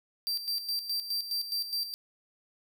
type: tone with tremolo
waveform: 45% pulse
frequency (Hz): 4699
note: D8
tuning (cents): 0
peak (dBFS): -28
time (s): 0.27-1.94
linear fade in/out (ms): 0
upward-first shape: square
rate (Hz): 4.8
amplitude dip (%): 65
effects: none